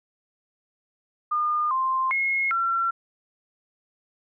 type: tone with pitch steps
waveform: sine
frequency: 1214 / 1048 / 2163 / 1358 Hz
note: D#6 / C6 / C#7 / F6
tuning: -43 / +2 / -43 / -49 cents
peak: -21 dBFS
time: 1.31-2.91 s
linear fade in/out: 10 ms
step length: 400 ms
effects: none